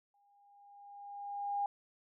sine tone with exponential growth, 810 Hz, G#5, 43 cents flat, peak -30 dBFS, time 0.14-1.66 s, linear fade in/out 2 ms, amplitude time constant 330 ms, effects none

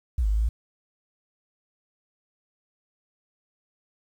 sine exponential two-way sweep, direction down then up, 70 to 50 to 58.2 Hz, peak -20 dBFS, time 0.18-0.49 s, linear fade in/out 5 ms, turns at 0.27 s, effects 9-bit

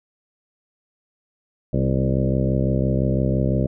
harmonic tone with a mistuned harmonic, 65.9 Hz, C2, 13 cents sharp, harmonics 1 / 2 / 3 / 4 / 5 / 6 / 7 / 8 / 9, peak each -25 / -21 / -24 / -29 / -29 / -31 / -33 / -30 / -30 dBFS, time 1.73-3.67 s, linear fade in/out 5 ms, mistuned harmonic 4, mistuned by -31 cents, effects none

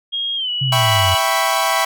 sine tone with pitch glide, 3260 to 2938 Hz, G#7 to F#7, -33 to -13 cents, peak -19 dBFS, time 0.12-1.19 s, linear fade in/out 20 ms, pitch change -180 cents, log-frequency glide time 0.36-0.5 s
sine exponential sweep, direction down, 138.59 to 88.9 Hz, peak -17 dBFS, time 0.61-1.15 s, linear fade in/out 10 ms
sawtooth chord, C# half-diminished seventh, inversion first, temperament equal, 659.3 / 784 / 987.8 / 1108.7 Hz, E5 / G5 / B5 / C#6, 0 / 0 / 0 / 0 cents, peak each -17 dBFS, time 0.72-1.85 s, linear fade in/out 5 ms
effects none

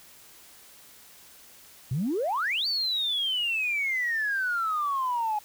sine exponential two-way sweep, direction up then down, 116.54 to 4618 to 829 Hz, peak -24 dBFS, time 1.91-5.39 s, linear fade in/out 5 ms, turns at 2.67 s, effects tanh soft clip ceiling -20 dBFS + white hiss -52 dBFS RMS until 5.44 s

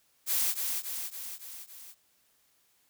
blue noise with echo, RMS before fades -28 dBFS, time 0.26-0.55 s, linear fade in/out 50 ms, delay 280 ms, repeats 5, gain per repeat -4 dB, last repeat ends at 1.95 s, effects white hiss -69 dBFS RMS until 2.89 s

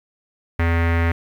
square tone with low-pass filter, 83.9 Hz, E2, 31 cents sharp, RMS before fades -18 dBFS, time 0.59-1.12 s, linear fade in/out 5 ms, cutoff 2000 Hz, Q 3.5, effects 8-bit

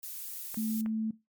violet noise, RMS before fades -40 dBFS, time 0.03-0.81 s, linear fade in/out 0 ms
clicks, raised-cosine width 0.5 ms, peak -30 dBFS, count 2, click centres 0.544 / 0.861 s
sine tone, 220 Hz, A3, in tune, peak -29 dBFS, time 0.57-1.11 s, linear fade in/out 5 ms
effects noise-tail reverb RT60 0.2 s tail -17 dB re dry + MP3 96 kbps

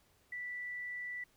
sine tone, 1968 Hz, B6, 7 cents flat, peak -39 dBFS, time 0.32-1.24 s, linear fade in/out 5 ms, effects pink hiss -70 dBFS RMS until 1.36 s

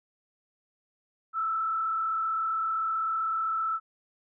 sine tone with frequency modulation, 1318.5 Hz, E6, in tune, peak -26 dBFS, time 1.33-3.8 s, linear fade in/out 50 ms, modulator 35.6 Hz, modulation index 0.67, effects none

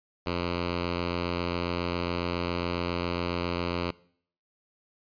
5% pulse tone with notch filter, 87.31 Hz, F2, in tune, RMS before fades -30 dBFS, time 0.26-3.91 s, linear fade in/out 5 ms, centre 740 Hz, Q 1.9, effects noise-tail reverb RT60 0.6 s tail -22 dB re dry + resampled to 11025 Hz

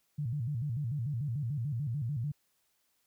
sine tone with vibrato, 130.81 Hz, C3, in tune, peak -31 dBFS, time 0.18-2.32 s, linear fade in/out 10 ms, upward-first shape square, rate 6.8 Hz, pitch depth 210 cents each way, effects white hiss -75 dBFS RMS until 3.06 s

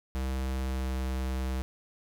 square tone with pitch glide, 65.41 to 65 Hz, C2 to C2, 0 to -11 cents, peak -30 dBFS, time 0.15-1.62 s, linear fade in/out 0 ms, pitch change -11 cents, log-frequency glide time 0.67-0.91 s, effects none

